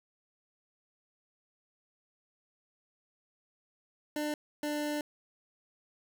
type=tone pair in turn; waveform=25% pulse; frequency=299 / 296.8 Hz; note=D4 / D4; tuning=+31 / +18 cents; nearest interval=unison; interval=13 cents; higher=first; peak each=-28 dBFS; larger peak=neither; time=4.16-4.34 / 4.63-5.01 s; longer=second; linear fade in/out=2 ms; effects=none